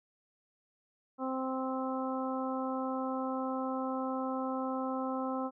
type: harmonic tone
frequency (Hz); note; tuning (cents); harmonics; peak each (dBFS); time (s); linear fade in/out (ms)
261.6; C4; 0; 1 / 2 / 3 / 4 / 5; -35 / -38 / -40 / -41 / -42; 1.18-5.51; 50
effects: none